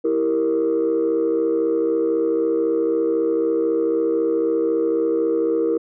sine chord, E diminished, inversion none, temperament equal with one note detuned, 328.1 / 392 / 466.2 Hz, E4 / G4 / Bb4, -8 / 0 / 0 cents, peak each -20 / -24 / -18 dBFS, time 0.04-5.78 s, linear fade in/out 10 ms, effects tanh soft clip ceiling -12 dBFS

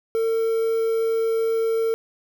triangle tone with quantisation, 451.3 Hz, A4, 44 cents sharp, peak -17 dBFS, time 0.15-1.94 s, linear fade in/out 0 ms, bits 7, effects none

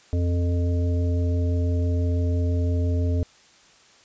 harmonic tone with a mistuned harmonic, 87.31 Hz, F2, in tune, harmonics 1 / 3 / 5 / 7, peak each -20 / -30 / -34 / -37 dBFS, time 0.13-3.23 s, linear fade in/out 0 ms, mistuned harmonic 1, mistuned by -40 cents, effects white hiss -54 dBFS RMS until 4.04 s + resampled to 16000 Hz

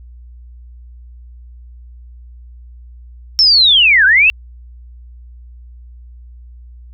sine linear two-way sweep, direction down then up, 5440 to 1480 to 2736 Hz, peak -6 dBFS, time 3.39-4.3 s, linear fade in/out 0 ms, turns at 4.05 s, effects added 60 Hz sine -34 dBFS peak until 6.93 s

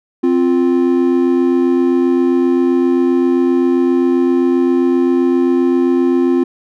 triangle tone pair together, 261.6 / 349.2 Hz, C4 / F4, 0 / 0 cents, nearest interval perfect fourth, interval 500 cents, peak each -11 dBFS, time 0.23-6.44 s, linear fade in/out 10 ms, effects none

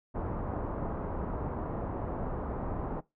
pink low-pass noise, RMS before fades -35 dBFS, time 0.14-3.01 s, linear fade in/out 20 ms, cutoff 1100 Hz, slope 24 dB/octave, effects noise-tail reverb RT60 0.2 s tail -20 dB re dry

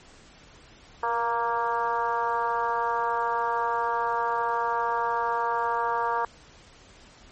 harmonic tone with a mistuned harmonic, 233.1 Hz, A#3, in tune, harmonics 2 / 3 / 4 / 5 / 6 / 7, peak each -32 / -33 / -26 / -30 / -36 / -37 dBFS, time 1.03-6.25 s, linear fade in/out 2 ms, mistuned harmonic 2, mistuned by +21 cents, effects pink hiss -52 dBFS RMS until 7.31 s + MP3 32 kbps

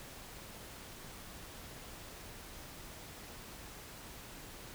silence, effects pink hiss -50 dBFS RMS until 4.74 s

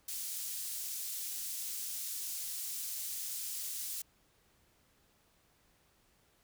pink high-pass noise, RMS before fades -40 dBFS, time 0.08-4.02 s, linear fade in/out 5 ms, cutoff 6800 Hz, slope 12 dB/octave, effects pink hiss -70 dBFS RMS until 6.43 s

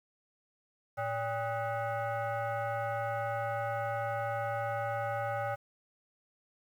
sine tone with frequency modulation, 112.9 Hz, A2, 45 cents sharp, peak -31 dBFS, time 0.97-5.56 s, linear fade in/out 20 ms, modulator 686 Hz, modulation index 1.8, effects 10-bit

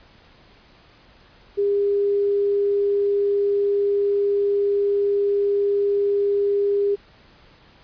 sine tone, 403.8 Hz, G#4, 49 cents flat, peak -17 dBFS, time 1.57-6.96 s, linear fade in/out 20 ms, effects pink hiss -52 dBFS RMS until 7.83 s + resampled to 11025 Hz

